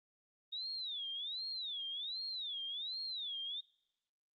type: tone with vibrato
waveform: sine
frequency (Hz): 3683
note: A#7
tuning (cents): -22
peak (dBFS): -39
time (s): 0.52-3.61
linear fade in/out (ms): 10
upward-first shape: sine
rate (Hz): 1.3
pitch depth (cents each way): 250
effects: noise-tail reverb RT60 0.8 s tail -24 dB re dry + Opus 32 kbps